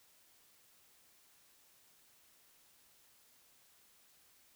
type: silence
effects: white hiss -67 dBFS RMS until 4.55 s